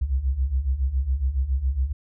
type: beating tone pair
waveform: sine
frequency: 61.74 / 68.94 Hz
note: B1 / C#2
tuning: 0 / -9 cents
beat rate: 7.2 Hz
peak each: -26 / -22 dBFS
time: 0.01-1.93 s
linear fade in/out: 10 ms
effects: none